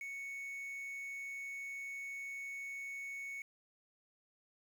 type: tone with quantisation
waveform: triangle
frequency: 2217 Hz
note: C#7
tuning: in tune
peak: -40 dBFS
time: 0.01-3.42 s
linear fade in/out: 2 ms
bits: 10
effects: none